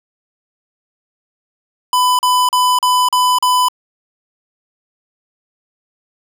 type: tone bursts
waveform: square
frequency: 1000 Hz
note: B5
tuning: 21 cents sharp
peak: -11 dBFS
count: 6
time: 1.93-3.685 s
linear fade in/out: 2 ms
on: 260 ms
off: 39 ms
effects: none